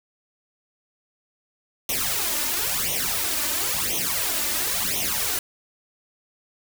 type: noise with flanger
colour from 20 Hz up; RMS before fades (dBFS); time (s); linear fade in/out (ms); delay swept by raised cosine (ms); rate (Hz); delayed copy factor
white; -25; 1.89-5.39; 2; 0.32 to 3.42; 0.97; +0.85
effects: none